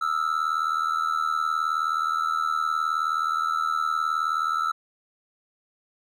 triangle tone with amplitude modulation, 1318.5 Hz, E6, in tune, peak -17 dBFS, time 0.01-4.72 s, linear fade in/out 10 ms, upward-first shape sine, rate 79.2 Hz, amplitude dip 85%, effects none

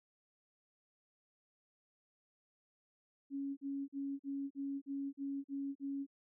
sine tone bursts, 277.3 Hz, C#4, 1 cent sharp, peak -37 dBFS, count 9, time 3.3-6.066 s, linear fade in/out 50 ms, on 270 ms, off 42 ms, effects none

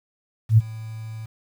sine tone with ADSR envelope, 110.9 Hz, A2, 14 cents sharp, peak -8 dBFS, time 0.49-1.26 s, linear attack 88 ms, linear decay 29 ms, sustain -23 dB, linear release 8 ms, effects 8-bit

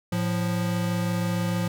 square tone pair together, 110.68 / 175.7 Hz, A2 / F3, +11 / +11 cents, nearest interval minor sixth, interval 800 cents, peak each -29 / -26 dBFS, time 0.12-1.68 s, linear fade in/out 5 ms, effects none

